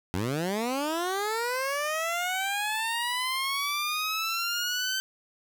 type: linear sweep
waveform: 15% pulse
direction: up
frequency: 84.3 to 1547 Hz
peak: -21 dBFS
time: 0.14-5 s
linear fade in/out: 0 ms
effects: none